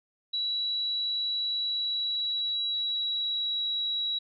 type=tone with pitch glide; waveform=sine; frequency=3917 to 3885 Hz; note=B7 to B7; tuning=-15 to -29 cents; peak=-27 dBFS; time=0.33-4.19 s; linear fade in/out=10 ms; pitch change=-14 cents; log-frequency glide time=1.54-3.61 s; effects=none